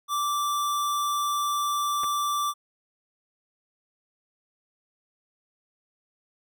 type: tone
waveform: square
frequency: 1170 Hz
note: D6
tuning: 7 cents flat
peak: -25 dBFS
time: 0.08-2.54 s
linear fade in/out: 50 ms
type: clicks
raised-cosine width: 0.5 ms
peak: -24 dBFS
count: 2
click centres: 2.034 / 2.042 s
effects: none